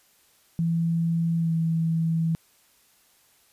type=tone with pitch glide; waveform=sine; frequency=166.5 to 163.55 Hz; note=E3 to E3; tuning=+18 to -13 cents; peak=-21 dBFS; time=0.59-2.35 s; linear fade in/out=0 ms; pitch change=-31 cents; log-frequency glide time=1.38-1.52 s; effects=white hiss -61 dBFS RMS until 3.52 s + resampled to 32000 Hz